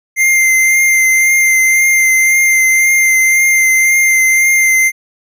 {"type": "tone with vibrato", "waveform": "square", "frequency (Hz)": 2093, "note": "C7", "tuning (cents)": 0, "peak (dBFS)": -8, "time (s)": [0.16, 4.92], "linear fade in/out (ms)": 50, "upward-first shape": "triangle", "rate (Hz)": 1.9, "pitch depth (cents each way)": 20, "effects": []}